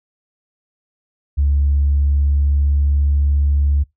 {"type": "tone with pitch glide", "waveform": "sine", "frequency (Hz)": [71, 71.45], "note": ["C#2", "D2"], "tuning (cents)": [42, -47], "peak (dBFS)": -11, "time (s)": [1.37, 3.84], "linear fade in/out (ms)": 20, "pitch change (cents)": 11, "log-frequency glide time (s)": [1.87, 3.09], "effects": ["noise-tail reverb RT60 0.2 s tail -26 dB re dry", "tanh soft clip ceiling -8 dBFS"]}